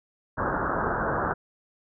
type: low-pass noise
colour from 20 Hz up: white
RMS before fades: -27 dBFS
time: 0.37-1.34 s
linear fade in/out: 20 ms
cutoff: 1600 Hz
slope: 96 dB/octave
effects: none